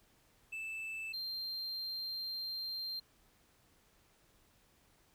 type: tone pair in turn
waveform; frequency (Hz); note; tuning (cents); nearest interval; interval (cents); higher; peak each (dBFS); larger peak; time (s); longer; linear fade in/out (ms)
triangle; 2637 / 4171; E7 / C8; 0 / -6; minor sixth; 794; second; -38 / -37; second; 0.52-1.13 / 1.13-3; second; 10
effects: pink hiss -69 dBFS RMS until 5.14 s